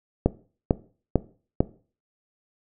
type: click train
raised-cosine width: 2 ms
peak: -4 dBFS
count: 4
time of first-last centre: 0.26-1.605 s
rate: 2.23 Hz
effects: noise-tail reverb RT60 0.4 s tail -18 dB re dry